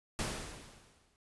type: noise with exponential decay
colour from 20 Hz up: pink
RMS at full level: -34 dBFS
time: 0.19-1.16 s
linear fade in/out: 0 ms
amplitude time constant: 210 ms
effects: resampled to 24000 Hz